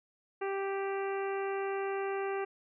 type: harmonic tone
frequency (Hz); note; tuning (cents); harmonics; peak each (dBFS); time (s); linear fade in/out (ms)
392; G4; 0; 1 / 2 / 3 / 4 / 5 / 6 / 7; -33 / -39 / -43 / -45 / -47 / -49 / -50; 0.41-2.45; 10
effects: none